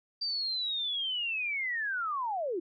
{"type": "linear sweep", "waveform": "sine", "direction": "down", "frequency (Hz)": [4699, 316.3], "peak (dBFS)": -30, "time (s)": [0.21, 2.6], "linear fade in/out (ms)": 10, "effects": []}